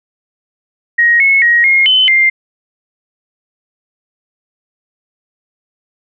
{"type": "tone with pitch steps", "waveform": "sine", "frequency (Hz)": [1883, 2189, 1889, 2144, 3041, 2102], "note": ["A#6", "C#7", "A#6", "C7", "F#7", "C7"], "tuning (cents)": [17, -22, 22, 42, 47, 7], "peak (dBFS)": -6, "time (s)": [0.98, 2.3], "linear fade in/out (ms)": 10, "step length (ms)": 220, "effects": []}